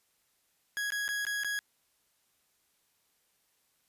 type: tone with dropouts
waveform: 40% pulse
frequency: 1661.2 Hz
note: G#6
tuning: in tune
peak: -30 dBFS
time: 0.77-1.59 s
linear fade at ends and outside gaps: 0 ms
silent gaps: 0.904-0.921 / 1.08-1.089 / 1.251-1.267 / 1.435-1.446 s
effects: white hiss -73 dBFS RMS until 3.88 s + resampled to 32000 Hz